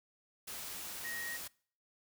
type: tone in noise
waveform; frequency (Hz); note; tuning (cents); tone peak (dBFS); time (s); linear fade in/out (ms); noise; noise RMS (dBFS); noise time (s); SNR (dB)
sine; 1880; A#6; +14; -40; 1.04-1.37; 10; white; -44; 0.47-1.48; +1
effects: noise-tail reverb RT60 0.5 s tail -24 dB re dry